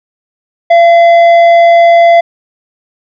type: tone with tanh clipping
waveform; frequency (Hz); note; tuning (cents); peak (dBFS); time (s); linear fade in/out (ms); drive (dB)
triangle; 681; F5; -44; -3; 0.7-2.21; 10; 12
effects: none